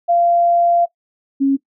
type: tone pair in turn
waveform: sine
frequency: 690 / 273.8 Hz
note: F5 / C#4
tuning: -21 / -21 cents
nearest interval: octave + major third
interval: 1600 cents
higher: first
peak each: -11 dBFS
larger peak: neither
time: 0.08-0.86 / 1.4-1.57 s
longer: first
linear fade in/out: 20 ms
effects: noise-tail reverb RT60 0.1 s tail -18 dB re dry